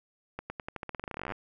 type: accelerating click train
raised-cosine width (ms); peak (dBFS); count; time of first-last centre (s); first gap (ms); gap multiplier
0.5; -21; 24; 0.39-1.321; 110; 0.89
effects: none